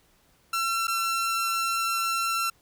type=tone with dropouts; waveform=sawtooth; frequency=1351 Hz; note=E6; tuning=42 cents sharp; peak=-21 dBFS; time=0.53-2.5 s; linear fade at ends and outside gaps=5 ms; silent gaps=0.871-0.879 s; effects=pink hiss -63 dBFS RMS until 2.61 s